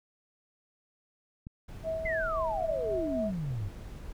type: clicks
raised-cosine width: 5 ms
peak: -29 dBFS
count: 2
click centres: 1.469 / 2.052 s
type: noise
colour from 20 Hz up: brown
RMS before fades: -42 dBFS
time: 1.68-4.13 s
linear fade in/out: 10 ms
type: tone with tremolo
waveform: sine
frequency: 646 Hz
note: E5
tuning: 35 cents flat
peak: -29 dBFS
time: 1.83-3.32 s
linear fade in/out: 50 ms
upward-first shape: sine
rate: 3.8 Hz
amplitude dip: 40%
type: exponential sweep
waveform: sine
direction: down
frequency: 2119 to 92.5 Hz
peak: -31 dBFS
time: 2.05-3.69 s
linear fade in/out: 10 ms
effects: none